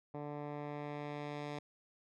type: tone with low-pass filter sweep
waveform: 10% pulse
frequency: 146.83 Hz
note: D3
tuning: in tune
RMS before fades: -43 dBFS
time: 0.14-1.59 s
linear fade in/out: 5 ms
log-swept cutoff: 990 to 4900 Hz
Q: 0.76
effects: none